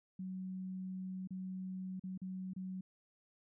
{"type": "tone with dropouts", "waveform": "sine", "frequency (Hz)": 186.8, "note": "F#3", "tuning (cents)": 17, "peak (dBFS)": -40, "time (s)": [0.19, 2.81], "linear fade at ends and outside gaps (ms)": 5, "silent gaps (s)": [[1.274, 1.306], [1.997, 2.037], [2.177, 2.216], [2.535, 2.562]], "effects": []}